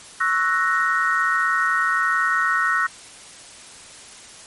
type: chord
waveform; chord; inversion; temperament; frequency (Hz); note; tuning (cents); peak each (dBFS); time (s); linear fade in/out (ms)
sine; F# dominant seventh; second; equal; 1108.7 / 1318.5 / 1480 / 1864.7; C#6 / E6 / F#6 / A#6; 0 / 0 / 0 / 0; -26 / -22 / -22 / -22; 0.2-2.87; 10
effects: white hiss -42 dBFS RMS until 4.46 s + MP3 48 kbps